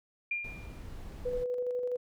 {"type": "tone with exponential decay", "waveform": "sine", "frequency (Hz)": 2400, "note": "D7", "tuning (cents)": 37, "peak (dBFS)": -28, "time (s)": [0.31, 0.82], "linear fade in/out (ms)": 5, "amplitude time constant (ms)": 110}
{"type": "noise", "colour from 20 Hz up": "brown", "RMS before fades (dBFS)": -43, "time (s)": [0.44, 1.44], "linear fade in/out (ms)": 5}
{"type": "tone with tremolo", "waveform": "sine", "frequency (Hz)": 494.7, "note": "B4", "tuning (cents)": 3, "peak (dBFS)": -29, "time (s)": [1.25, 1.97], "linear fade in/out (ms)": 10, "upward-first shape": "square", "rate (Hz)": 12, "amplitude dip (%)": 30}
{"effects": []}